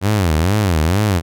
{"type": "tone with vibrato", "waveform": "sawtooth", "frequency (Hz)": 90.8, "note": "F#2", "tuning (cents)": -32, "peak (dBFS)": -9, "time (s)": [0.01, 1.22], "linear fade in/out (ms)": 50, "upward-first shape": "sine", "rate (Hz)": 2.2, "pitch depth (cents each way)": 290, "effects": []}